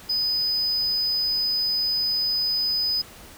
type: tone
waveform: triangle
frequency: 5000 Hz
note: D#8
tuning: 8 cents sharp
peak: -20 dBFS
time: 0.09-3.02 s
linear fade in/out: 10 ms
effects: pink hiss -45 dBFS RMS until 3.37 s